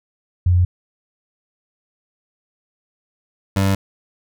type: tone pair in turn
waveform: sine / 25% pulse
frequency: 89.1 / 97.31 Hz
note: F2 / G2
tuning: +35 / -12 cents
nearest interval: major second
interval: 153 cents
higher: second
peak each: -11 dBFS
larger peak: neither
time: 0.46-0.65 / 3.56-3.75 s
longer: neither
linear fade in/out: 5 ms
effects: none